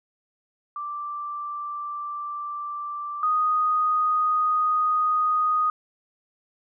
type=tone pair in turn; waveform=sine; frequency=1174.7 / 1242.5 Hz; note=D6 / D#6; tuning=0 / -3 cents; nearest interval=minor second; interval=97 cents; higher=second; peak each=-29 / -19 dBFS; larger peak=second; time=0.76-3.23 / 3.23-5.7 s; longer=neither; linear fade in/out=2 ms; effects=none